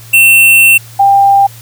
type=tone pair in turn; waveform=square / sine; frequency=2700 / 793.7 Hz; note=E7 / G5; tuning=+41 / +21 cents; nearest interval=octave + major sixth; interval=2120 cents; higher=first; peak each=-3 dBFS; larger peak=neither; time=0.13-0.78 / 0.99-1.47 s; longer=first; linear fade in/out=10 ms; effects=added 115 Hz sine -32 dBFS peak until 1.61 s + white hiss -36 dBFS RMS until 1.61 s